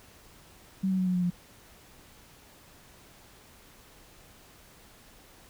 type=tone with pitch steps; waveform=sine; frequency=190.8 / 187.85 / 184.94 / 182.08 / 179.26 / 176.49 Hz; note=G3 / F#3 / F#3 / F#3 / F3 / F3; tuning=-47 / +26 / -1 / -28 / +45 / +18 cents; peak=-24 dBFS; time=0.83-1.304 s; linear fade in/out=10 ms; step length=79 ms; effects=pink hiss -55 dBFS RMS until 5.49 s